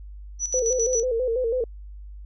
sine tone with tremolo, 5920 Hz, F#8, in tune, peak -22 dBFS, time 0.39-1.05 s, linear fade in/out 50 ms, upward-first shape square, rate 7.4 Hz, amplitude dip 70%
sine tone with vibrato, 482.2 Hz, B4, 41 cents flat, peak -21 dBFS, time 0.54-1.64 s, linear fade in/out 2 ms, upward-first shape square, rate 6.1 Hz, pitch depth 93 cents each way
effects added 50 Hz sine -37 dBFS peak until 2.25 s

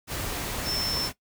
sine tone in noise, 5340 Hz, E8, 22 cents sharp, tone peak -26 dBFS, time 0.64-1.1 s, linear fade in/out 50 ms, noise pink, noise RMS -32 dBFS, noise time 0.07-1.13 s, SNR +3 dB, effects noise-tail reverb RT60 0.1 s tail -17 dB re dry

